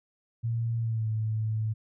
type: tone with pitch glide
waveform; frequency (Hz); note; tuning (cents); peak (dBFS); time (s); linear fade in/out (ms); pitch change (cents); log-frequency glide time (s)
sine; 115.6 to 109.49; A#2 to A2; -14 to -8; -26; 0.43-1.74; 20; -94; 0.78-1.08
effects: none